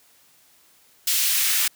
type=noise with high-pass filter sweep; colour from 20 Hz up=white; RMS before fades=-21 dBFS; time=1.07-1.68 s; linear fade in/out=5 ms; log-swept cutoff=2900 to 1600 Hz; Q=1; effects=white hiss -57 dBFS RMS until 1.75 s + high-pass 60 Hz 12 dB/octave